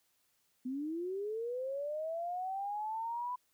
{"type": "linear sweep", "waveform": "sine", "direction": "up", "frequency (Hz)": [246.9, 1000], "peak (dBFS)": -35, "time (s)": [0.65, 3.36], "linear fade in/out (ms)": 10, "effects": ["white hiss -75 dBFS RMS until 3.53 s"]}